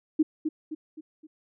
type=tone with echo; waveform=sine; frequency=311.1 Hz; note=D#4; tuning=in tune; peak=-17 dBFS; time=0.19-0.23 s; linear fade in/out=10 ms; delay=260 ms; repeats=4; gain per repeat=-7 dB; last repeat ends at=1.27 s; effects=none